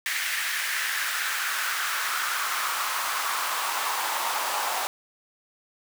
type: noise with high-pass filter sweep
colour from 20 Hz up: pink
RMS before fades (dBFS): -28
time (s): 0.06-4.87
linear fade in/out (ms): 0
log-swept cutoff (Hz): 1900 to 830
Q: 2.9
effects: none